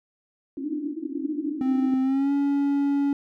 white band-pass noise, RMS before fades -30 dBFS, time 0.57-1.94 s, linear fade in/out 2 ms, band 270 to 320 Hz, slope 96 dB/octave
triangle tone with pitch glide, 261.6 to 282 Hz, C4 to C#4, 0 to +30 cents, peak -18 dBFS, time 1.61-3.13 s, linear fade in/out 2 ms, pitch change +130 cents, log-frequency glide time 2.02-2.32 s
effects none

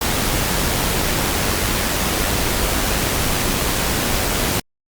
pink noise with amplitude modulation, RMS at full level -18 dBFS, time 0.01-4.6 s, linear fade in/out 5 ms, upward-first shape sine, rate 97.8 Hz, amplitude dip 30%, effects Opus 48 kbps

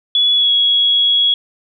sine tone with pitch glide, 3400 to 3336 Hz, G#7 to G#7, +40 to +7 cents, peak -10 dBFS, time 0.15-1.34 s, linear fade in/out 2 ms, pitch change -33 cents, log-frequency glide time 0.34-0.52 s, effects none

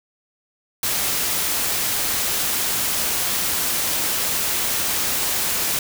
white noise, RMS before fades -22 dBFS, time 0.83-5.79 s, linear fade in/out 2 ms, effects none

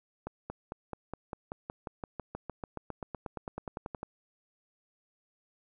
accelerating click train, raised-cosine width 1 ms, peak -23 dBFS, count 27, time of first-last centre 0.27-4.031 s, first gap 230 ms, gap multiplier 0.96, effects none

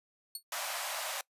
10% pulse tone with exponential decay, 4401 Hz, C#8, 13 cents flat, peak -27 dBFS, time 0.35-0.43 s, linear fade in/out 2 ms, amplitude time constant 16 ms
pink high-pass noise, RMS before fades -37 dBFS, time 0.52-1.21 s, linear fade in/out 2 ms, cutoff 560 Hz, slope 96 dB/octave
effects noise-tail reverb RT60 0.1 s tail -22 dB re dry + resampled to 32000 Hz

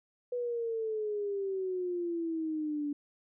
sine exponential sweep, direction down, 493.9 to 287.9 Hz, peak -31 dBFS, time 0.32-2.93 s, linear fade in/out 5 ms, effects none

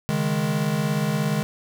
square chord, C# suspended second, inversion none, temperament equal, 138.59 / 155.56 / 207.7 Hz, C#3 / D#3 / G#3, 0 / 0 / 0 cents, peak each -29 / -25 / -26 dBFS, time 0.09-1.43 s, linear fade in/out 0 ms, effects none

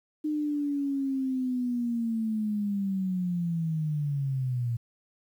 sine linear sweep, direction down, 305.8 to 115.7 Hz, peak -26 dBFS, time 0.24-4.77 s, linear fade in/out 10 ms, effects 10-bit

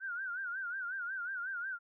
sine tone with vibrato, 1488 Hz, F#6, 9 cents sharp, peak -36 dBFS, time 0-1.79 s, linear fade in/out 50 ms, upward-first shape sine, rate 5.5 Hz, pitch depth 120 cents each way, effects none

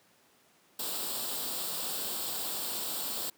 white noise with comb filter, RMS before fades -35 dBFS, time 0.79-3.3 s, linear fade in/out 5 ms, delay 0.24 ms, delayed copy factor +0.65, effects pink hiss -64 dBFS RMS until 3.37 s + high-pass 200 Hz 12 dB/octave

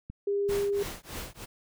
clicks, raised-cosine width 5 ms, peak -27 dBFS, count 2, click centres 0.1 / 0.493 s
sine tone, 402.7 Hz, G4, 47 cents sharp, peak -25 dBFS, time 0.27-0.83 s, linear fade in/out 5 ms
pink noise with tremolo, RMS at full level -36 dBFS, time 0.48-1.46 s, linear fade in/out 20 ms, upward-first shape triangle, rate 3.2 Hz, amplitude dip 100%
effects none

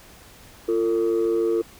sine tone pair together, 344.5 / 451.1 Hz, F4 / A4, -24 / +43 cents, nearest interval perfect fourth, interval 467 cents, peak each -20 dBFS, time 0.68-1.62 s, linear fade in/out 10 ms, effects tanh soft clip ceiling -15 dBFS + pink hiss -48 dBFS RMS until 1.79 s

